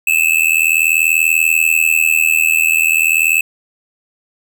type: tone with amplitude modulation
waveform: square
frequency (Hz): 2615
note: E7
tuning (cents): -15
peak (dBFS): -7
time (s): 0.07-3.41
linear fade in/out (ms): 5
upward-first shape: sine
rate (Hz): 80.4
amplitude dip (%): 95
effects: none